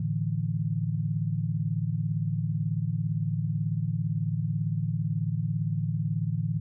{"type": "chord", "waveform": "sine", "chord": "A suspended fourth", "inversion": "none", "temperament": "equal", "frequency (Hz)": [110, 146.83, 164.81], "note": ["A2", "D3", "E3"], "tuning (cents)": [0, 0, 0], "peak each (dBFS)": -30, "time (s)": [0, 6.6], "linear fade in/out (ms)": 5, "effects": []}